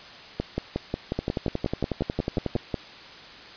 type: two click trains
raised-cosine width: 2 ms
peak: -12 / -12 dBFS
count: 14 / 16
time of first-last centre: 0.4-2.742 / 1.19-2.554 s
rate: 5.55 / 11 Hz
effects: white hiss -44 dBFS RMS until 3.56 s + resampled to 11025 Hz